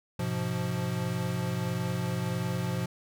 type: chord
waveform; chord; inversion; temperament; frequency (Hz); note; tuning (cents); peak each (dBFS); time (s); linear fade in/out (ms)
square; F diminished; first; equal with one note detuned; 103.83 / 125.41 / 174.61; Ab2 / Cb3 / F3; 0 / +27 / 0; -37 / -33 / -33; 0.19-2.86; 5
effects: none